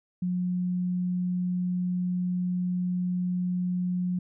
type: tone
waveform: sine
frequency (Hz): 180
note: F#3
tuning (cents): -47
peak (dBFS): -25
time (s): 0.22-4.19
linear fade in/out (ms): 5
effects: none